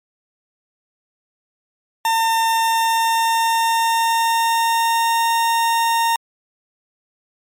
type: tone with pitch glide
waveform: 40% pulse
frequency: 906 to 921.3 Hz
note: A#5 to A#5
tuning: -50 to -21 cents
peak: -14 dBFS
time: 2.05-6.16 s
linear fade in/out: 2 ms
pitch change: +29 cents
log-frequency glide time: 2.46-5.31 s
effects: MP3 64 kbps